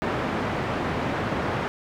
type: band-pass noise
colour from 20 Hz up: pink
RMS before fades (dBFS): -27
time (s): 0.02-1.68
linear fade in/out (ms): 0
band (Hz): 110 to 1800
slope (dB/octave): 12
effects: none